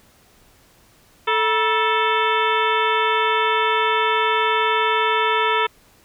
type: harmonic tone with a mistuned harmonic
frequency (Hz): 440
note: A4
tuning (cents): 0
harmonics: 1 / 2 / 3 / 4 / 5 / 6 / 7 / 8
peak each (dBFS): -23 / -21 / -22 / -26 / -27 / -28 / -30 / -29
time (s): 1.27-5.67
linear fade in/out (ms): 10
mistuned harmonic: 2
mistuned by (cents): +150
effects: pink hiss -54 dBFS RMS until 6.04 s